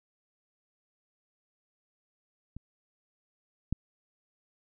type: clicks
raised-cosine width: 5 ms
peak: -29 / -16 dBFS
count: 2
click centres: 2.566 / 3.726 s
effects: none